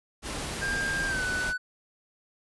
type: noise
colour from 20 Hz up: pink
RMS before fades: -34 dBFS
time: 0.22-1.54 s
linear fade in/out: 50 ms
type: tone with pitch glide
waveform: triangle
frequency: 1600 to 1492.9 Hz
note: G6 to F#6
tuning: +35 to +15 cents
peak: -26 dBFS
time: 0.61-1.58 s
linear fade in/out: 20 ms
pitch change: -120 cents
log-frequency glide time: 1.06-1.23 s
effects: resampled to 24000 Hz